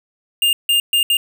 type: tone bursts at uneven times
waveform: square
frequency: 2811 Hz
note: F7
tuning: 11 cents sharp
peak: -13 dBFS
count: 4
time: 0.42-0.53 / 0.69-0.8 / 0.93-1.03 / 1.1-1.17 s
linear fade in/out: 2 ms
effects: none